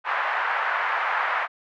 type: band-pass noise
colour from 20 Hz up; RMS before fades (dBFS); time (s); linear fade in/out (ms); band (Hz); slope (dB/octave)
white; -25; 0.04-1.48; 50; 730 to 1800; 24
effects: none